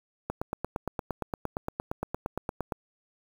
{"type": "click train", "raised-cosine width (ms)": 1, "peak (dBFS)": -16, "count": 22, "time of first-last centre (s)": [0.3, 2.722], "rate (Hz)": 8.67, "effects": ["7-bit"]}